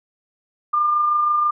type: tone with amplitude modulation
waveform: sine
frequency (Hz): 1200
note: D6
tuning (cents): +37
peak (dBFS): -14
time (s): 0.73-1.51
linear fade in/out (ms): 10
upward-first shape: sine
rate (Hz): 26.2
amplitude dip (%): 30
effects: none